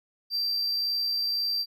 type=tone with amplitude modulation; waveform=triangle; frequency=4699 Hz; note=D8; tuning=in tune; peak=-23 dBFS; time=0.3-1.66 s; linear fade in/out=50 ms; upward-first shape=sine; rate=61.9 Hz; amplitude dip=25%; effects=none